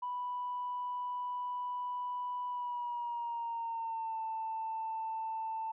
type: tone with pitch glide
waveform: sine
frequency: 987 to 889.5 Hz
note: B5 to A5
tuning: -1 to +19 cents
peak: -34 dBFS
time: 0.02-5.72 s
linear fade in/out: 10 ms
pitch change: -180 cents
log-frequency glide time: 2.48-4.21 s
effects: tanh soft clip ceiling -30 dBFS